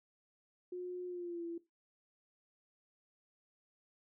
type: tone with pitch glide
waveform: sine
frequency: 360 to 337.8 Hz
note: F#4 to E4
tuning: -47 to +42 cents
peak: -39 dBFS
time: 0.72-1.58 s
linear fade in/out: 5 ms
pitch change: -111 cents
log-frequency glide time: 1.07-1.45 s
effects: noise-tail reverb RT60 0.2 s tail -17 dB re dry